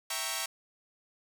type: chord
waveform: 5% pulse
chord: E diminished seventh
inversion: none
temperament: equal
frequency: 659.3 / 784 / 932.3 / 1108.7 Hz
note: E5 / G5 / Bb5 / Db6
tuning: 0 / 0 / 0 / 0 cents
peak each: -27 / -27 / -26 / -25 dBFS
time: 0.1-0.46 s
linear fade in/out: 5 ms
effects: none